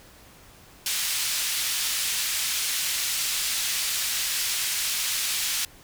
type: band-pass noise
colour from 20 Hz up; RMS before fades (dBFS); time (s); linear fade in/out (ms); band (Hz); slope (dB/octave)
pink; -27; 0.86-5.65; 2; 2800 to 15000; 12
effects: pink hiss -51 dBFS RMS until 5.83 s